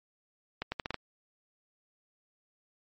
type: accelerating click train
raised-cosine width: 0.3 ms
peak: -17 dBFS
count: 6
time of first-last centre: 0.62-0.943 s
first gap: 100 ms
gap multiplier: 0.78
effects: MP3 32 kbps